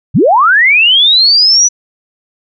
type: linear sweep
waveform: sine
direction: up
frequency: 82 to 5980 Hz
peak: -4 dBFS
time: 0.14-1.69 s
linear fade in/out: 20 ms
effects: none